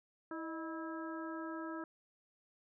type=harmonic tone with a mistuned harmonic; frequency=325.2 Hz; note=E4; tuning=23 cents flat; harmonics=1 / 2 / 3 / 4 / 5; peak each=-42 / -49 / -50 / -48 / -51 dBFS; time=0.31-1.84 s; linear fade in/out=2 ms; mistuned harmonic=2; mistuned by=-79 cents; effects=none